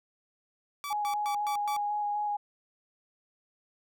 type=tone bursts; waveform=sawtooth; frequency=1152 Hz; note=D6; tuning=34 cents flat; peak=-31 dBFS; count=5; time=0.84-1.765 s; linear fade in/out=0 ms; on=89 ms; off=120 ms
type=tone with vibrato; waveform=sine; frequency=830 Hz; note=G#5; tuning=1 cent flat; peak=-28 dBFS; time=0.9-2.37 s; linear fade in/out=10 ms; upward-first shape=square; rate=4 Hz; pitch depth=11 cents each way
effects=none